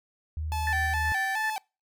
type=tone; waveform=sine; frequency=77.78 Hz; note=D#2; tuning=in tune; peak=-29 dBFS; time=0.37-1.12 s; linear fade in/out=0 ms
type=tone with vibrato; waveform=45% pulse; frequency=818 Hz; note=G#5; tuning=26 cents flat; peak=-30 dBFS; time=0.52-1.58 s; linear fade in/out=0 ms; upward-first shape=square; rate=2.4 Hz; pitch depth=98 cents each way
type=tone with tremolo; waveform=sine; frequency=1760 Hz; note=A6; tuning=in tune; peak=-26 dBFS; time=0.67-1.5 s; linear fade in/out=2 ms; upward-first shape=square; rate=2.6 Hz; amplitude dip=25%
effects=noise-tail reverb RT60 0.3 s tail -26 dB re dry